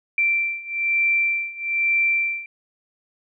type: beating tone pair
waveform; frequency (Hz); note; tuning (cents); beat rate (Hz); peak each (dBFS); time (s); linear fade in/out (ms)
sine; 2349 / 2350.1; D7 / D7; 0 / +1; 1.1; -23 / -21; 0.18-2.46; 2
effects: none